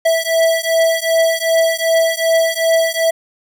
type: beating tone pair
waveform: square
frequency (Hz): 655 / 657.6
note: E5 / E5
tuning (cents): -11 / -4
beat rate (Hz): 2.6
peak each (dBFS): -16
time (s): 0.05-3.11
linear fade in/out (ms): 10
effects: none